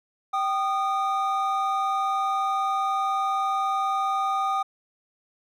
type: tone pair together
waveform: triangle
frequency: 778 / 1227.5 Hz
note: G5 / D#6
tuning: -13 / -24 cents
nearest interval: minor sixth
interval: 789 cents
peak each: -24 / -23 dBFS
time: 0.33-4.63 s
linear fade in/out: 10 ms
effects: none